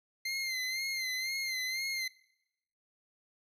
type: tone with vibrato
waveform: 25% pulse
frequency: 2088 Hz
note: C7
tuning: 4 cents flat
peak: -29 dBFS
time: 0.25-2.08 s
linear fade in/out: 5 ms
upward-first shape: sine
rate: 2 Hz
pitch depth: 56 cents each way
effects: noise-tail reverb RT60 0.9 s tail -24 dB re dry + low-pass 12000 Hz 12 dB/octave